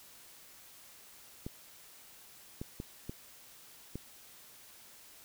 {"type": "clicks", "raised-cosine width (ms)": 3, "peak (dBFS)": -26, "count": 5, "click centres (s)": [1.465, 2.615, 2.801, 3.095, 3.956], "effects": ["white hiss -56 dBFS RMS until 5.24 s"]}